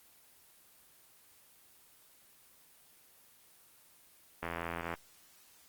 click train, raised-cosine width 0.5 ms, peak -21 dBFS, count 44, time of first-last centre 4.43-4.939 s, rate 84.5 Hz, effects white hiss -62 dBFS RMS until 5.68 s + Opus 24 kbps

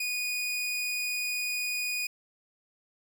sawtooth tone, 2468 Hz, D#7, 15 cents flat, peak -26 dBFS, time 0-2.07 s, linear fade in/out 5 ms, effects none

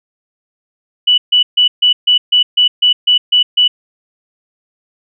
sine tone bursts, 2960 Hz, F#7, in tune, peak -6 dBFS, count 11, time 1.07-3.68 s, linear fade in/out 10 ms, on 110 ms, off 140 ms, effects none

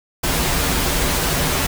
pink noise with comb filter, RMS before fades -19 dBFS, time 0.23-1.67 s, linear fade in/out 10 ms, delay 9.5 ms, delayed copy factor -0.6, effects none

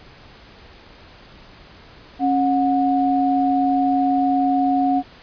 sine tone pair together, 273.8 / 729 Hz, C#4 / F#5, -21 / -26 cents, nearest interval octave + perfect fourth, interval 1695 cents, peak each -18 / -18 dBFS, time 2.19-5.03 s, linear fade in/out 50 ms, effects pink hiss -45 dBFS RMS until 5.22 s + resampled to 11025 Hz

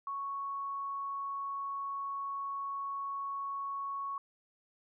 sine tone, 1108.7 Hz, C#6, in tune, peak -35 dBFS, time 0.07-4.18 s, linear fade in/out 2 ms, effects none

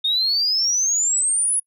sine exponential sweep, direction up, 3650 to 10470 Hz, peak -16 dBFS, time 0.04-1.6 s, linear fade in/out 10 ms, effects noise-tail reverb RT60 0.1 s tail -26 dB re dry + tanh soft clip ceiling -12 dBFS

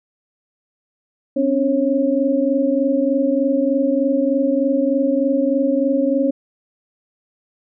sine tone cluster, 262 / 285.3 / 546 Hz, C4 / C#4 / C#5, +2 / +50 / -26 cents, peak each -19 dBFS, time 1.36-6.31 s, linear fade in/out 10 ms, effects none

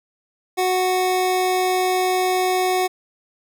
square tone pair together, 368.8 / 738.4 Hz, F#4 / F#5, -6 / -4 cents, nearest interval octave, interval 1202 cents, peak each -21 dBFS, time 0.57-2.88 s, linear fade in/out 20 ms, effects none

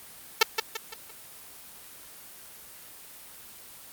5% pulse tone with echo, 444.4 Hz, A4, 17 cents sharp, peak -4 dBFS, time 0.41-0.43 s, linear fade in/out 5 ms, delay 170 ms, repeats 4, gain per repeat -7 dB, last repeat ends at 1.11 s, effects white hiss -47 dBFS RMS until 3.92 s + Opus 24 kbps

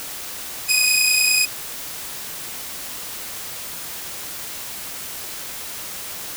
15% pulse tone pair together, 2489 / 2519 Hz, D#7 / D#7, 0 / +21 cents, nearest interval unison, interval 21 cents, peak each -11 dBFS, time 0.68-1.46 s, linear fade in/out 20 ms, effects white hiss -32 dBFS RMS until 6.36 s

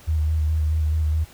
sine tone with vibrato, 77.78 Hz, D#2, in tune, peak -18 dBFS, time 0.07-1.25 s, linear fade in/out 20 ms, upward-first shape square, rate 4.7 Hz, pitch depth 24 cents each way, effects pink hiss -48 dBFS RMS until 1.33 s

